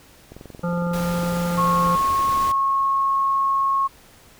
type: click train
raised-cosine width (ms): 2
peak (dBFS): -25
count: 46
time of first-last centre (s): 0.32-2.375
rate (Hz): 21.9
type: harmonic tone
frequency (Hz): 173.6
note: F3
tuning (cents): -10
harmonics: 1 / 3 / 5 / 7 / 8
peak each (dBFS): -22 / -27 / -34 / -34 / -35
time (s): 0.63-1.96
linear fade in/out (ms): 10
type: noise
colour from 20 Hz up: pink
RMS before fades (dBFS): -33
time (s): 0.93-2.52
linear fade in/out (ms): 5
type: tone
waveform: sine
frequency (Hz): 1091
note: C#6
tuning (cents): -28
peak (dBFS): -17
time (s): 1.57-3.88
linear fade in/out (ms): 20
effects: pink hiss -50 dBFS RMS until 4.39 s